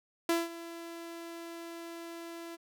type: tone with ADSR envelope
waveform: sawtooth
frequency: 336 Hz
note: E4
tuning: 33 cents sharp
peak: -21 dBFS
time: 0.29-2.57 s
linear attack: 3 ms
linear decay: 190 ms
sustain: -17 dB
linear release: 27 ms
effects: none